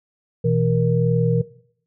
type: tone cluster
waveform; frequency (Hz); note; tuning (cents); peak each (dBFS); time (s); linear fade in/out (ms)
sine; 122.3 / 163.7 / 469.6; B2 / E3 / A#4; -16 / -12 / +13; -20; 0.44-1.42; 10
effects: noise-tail reverb RT60 0.6 s tail -18 dB re dry